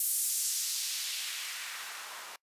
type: noise with band-pass filter sweep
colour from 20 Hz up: blue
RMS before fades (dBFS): -35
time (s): 0-2.36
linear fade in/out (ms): 2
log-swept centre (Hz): 11000 to 800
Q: 1.1
effects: noise-tail reverb RT60 0.1 s tail -23 dB re dry + resampled to 32000 Hz